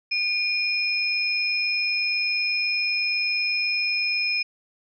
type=tone pair together; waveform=sine; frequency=2432 / 5153 Hz; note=D#7 / E8; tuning=-40 / -40 cents; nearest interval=octave + minor second; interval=1300 cents; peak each=-23 / -26 dBFS; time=0.11-4.43 s; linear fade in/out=10 ms; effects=none